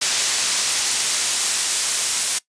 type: noise with band-pass filter sweep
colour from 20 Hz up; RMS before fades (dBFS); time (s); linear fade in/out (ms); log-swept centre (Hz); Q
pink; -21; 0.01-2.39; 10; 6000 to 9000; 0.79
effects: noise-tail reverb RT60 0.1 s tail -20 dB re dry + resampled to 22050 Hz